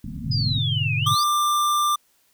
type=low-pass noise; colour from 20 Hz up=white; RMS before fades=-32 dBFS; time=0.04-0.59 s; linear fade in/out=5 ms; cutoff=260 Hz; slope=96 dB/octave
type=chord; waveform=sine; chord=G# diminished; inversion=none; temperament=equal; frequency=103.83 / 123.47 / 146.83 Hz; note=G#2 / B2 / D3; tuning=0 / 0 / 0 cents; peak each=-26 dBFS; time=0.26-1.15 s; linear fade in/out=10 ms
type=exponential two-way sweep; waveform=sine; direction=down then up; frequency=5060 to 2403 to 5060 Hz; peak=-24 dBFS; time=0.31-1.24 s; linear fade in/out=10 ms; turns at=0.96 s
type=tone; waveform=square; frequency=1187 Hz; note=D6; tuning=18 cents sharp; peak=-19 dBFS; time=1.06-1.96 s; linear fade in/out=10 ms
effects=white hiss -63 dBFS RMS until 2.33 s